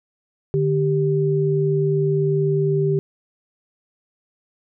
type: tone pair together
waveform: sine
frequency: 149.31 / 392 Hz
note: D3 / G4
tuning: +29 / 0 cents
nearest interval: octave + perfect fourth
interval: 1671 cents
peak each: -19 dBFS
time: 0.54-2.99 s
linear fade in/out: 0 ms
effects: none